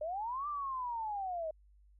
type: linear two-way sweep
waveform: sine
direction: up then down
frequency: 587 to 1195 to 614 Hz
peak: -35 dBFS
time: 0.01-1.51 s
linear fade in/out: 5 ms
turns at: 0.48 s
effects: added 50 Hz sine -60 dBFS peak until 1.99 s